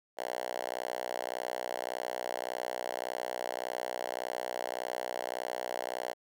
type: tone with high-pass filter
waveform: 5% pulse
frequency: 61.74 Hz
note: B1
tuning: in tune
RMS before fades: -37 dBFS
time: 0.17-6.14 s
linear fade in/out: 20 ms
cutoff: 630 Hz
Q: 2.2
effects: none